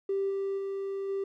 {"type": "tone with level steps", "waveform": "triangle", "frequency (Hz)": 392, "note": "G4", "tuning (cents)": 0, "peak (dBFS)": [-23, -26, -29, -26], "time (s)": [0.09, 1.24], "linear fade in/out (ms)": 5, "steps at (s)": [0.29, 0.57, 1.08], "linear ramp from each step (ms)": 20, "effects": ["tanh soft clip ceiling -24 dBFS"]}